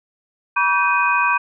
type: tone cluster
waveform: sine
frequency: 967 / 1141 / 1554 / 2487 Hz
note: B5 / C#6 / G6 / D#7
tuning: -37 / +50 / -16 / -1 cents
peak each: -20 dBFS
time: 0.56-1.38 s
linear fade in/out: 10 ms
effects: none